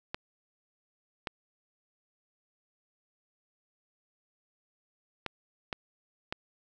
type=clicks; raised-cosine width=0.3 ms; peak=-17 dBFS; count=5; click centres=0.145 / 1.272 / 5.263 / 5.728 / 6.325 s; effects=none